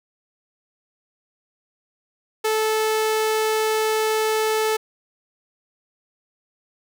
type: tone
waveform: sawtooth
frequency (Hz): 436.2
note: A4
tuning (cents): -15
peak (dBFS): -15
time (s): 2.44-4.77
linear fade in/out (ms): 10
effects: none